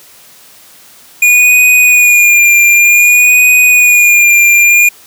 square tone with vibrato, 2438 Hz, D#7, 36 cents flat, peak -4 dBFS, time 1.22-4.89 s, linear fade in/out 5 ms, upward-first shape sine, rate 0.54 Hz, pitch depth 35 cents each way, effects white hiss -39 dBFS RMS until 5.06 s + high-pass 80 Hz 12 dB/octave

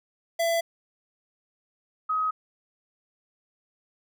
square / sine tone pair in turn, 670 / 1264.8 Hz, E5 / D#6, +28 / +28 cents, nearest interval major seventh, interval 1100 cents, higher second, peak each -23 dBFS, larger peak neither, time 0.39-0.61 / 2.09-2.31 s, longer neither, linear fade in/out 10 ms, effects none

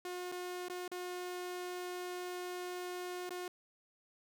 sawtooth tone with dropouts, 359.6 Hz, F#4, 49 cents flat, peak -36 dBFS, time 0.05-3.48 s, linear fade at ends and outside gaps 2 ms, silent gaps 0.317-0.322 / 0.684-0.698 / 0.879-0.916 / 3.293-3.306 s, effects none

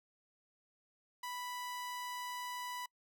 sawtooth tone, 987.8 Hz, B5, in tune, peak -37 dBFS, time 1.23-2.86 s, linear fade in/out 5 ms, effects noise-tail reverb RT60 0.1 s tail -26 dB re dry

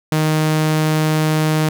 sawtooth tone, 155.56 Hz, D#3, in tune, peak -10 dBFS, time 0.12-1.69 s, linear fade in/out 2 ms, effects none

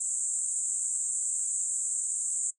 pink band-pass noise, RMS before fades -31 dBFS, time 0-2.51 s, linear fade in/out 10 ms, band 7200 to 8600 Hz, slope 96 dB/octave, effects noise-tail reverb RT60 0.1 s tail -18 dB re dry

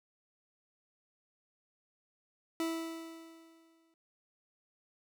40% pulse tone with exponential decay, 327.9 Hz, E4, 9 cents flat, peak -30 dBFS, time 2.6-3.94 s, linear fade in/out 1 ms, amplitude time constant 290 ms, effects none

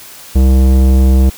sine tone with tanh clipping, 65.41 Hz, C2, in tune, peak -7 dBFS, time 0.35-1.3 s, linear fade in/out 10 ms, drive 16 dB, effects white hiss -34 dBFS RMS until 1.37 s

